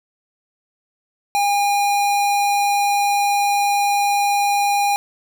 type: tone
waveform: square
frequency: 811 Hz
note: G#5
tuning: 41 cents flat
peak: -16 dBFS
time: 1.35-4.96 s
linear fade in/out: 0 ms
effects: none